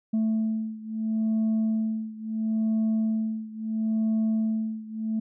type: beating tone pair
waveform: sine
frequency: 220 / 220.74 Hz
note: A3 / A3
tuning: 0 / +6 cents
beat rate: 0.74 Hz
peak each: -24 / -26 dBFS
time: 0.13-5.2 s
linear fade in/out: 10 ms
effects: tanh soft clip ceiling -20 dBFS